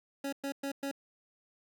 25% pulse tone bursts, 277.2 Hz, C#4, in tune, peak -30 dBFS, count 4, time 0.24-0.914 s, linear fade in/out 5 ms, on 86 ms, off 110 ms, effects none

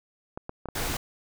clicks, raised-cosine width 1 ms, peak -21 dBFS, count 5, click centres 0.375 / 0.494 / 0.657 / 0.687 / 0.803 s
pink noise, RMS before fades -30 dBFS, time 0.75-0.97 s, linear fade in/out 5 ms
effects none

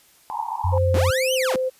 white band-pass noise, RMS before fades -28 dBFS, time 0.3-0.78 s, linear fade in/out 0 ms, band 840 to 970 Hz, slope 96 dB/octave
sine tone, 89.7 Hz, F2, 47 cents sharp, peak -18 dBFS, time 0.64-1.11 s, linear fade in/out 10 ms
sine tone with pitch glide, 522 to 516.6 Hz, C5 to C5, -4 to -22 cents, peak -20 dBFS, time 0.72-1.7 s, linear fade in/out 20 ms, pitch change -18 cents, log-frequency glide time 0.99-1.59 s
sawtooth linear two-way sweep, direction up then down, 128.3 to 3136 to 128.3 Hz, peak -20 dBFS, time 0.94-1.56 s, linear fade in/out 2 ms, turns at 1.34 s
effects white hiss -55 dBFS RMS until 1.79 s + resampled to 32000 Hz

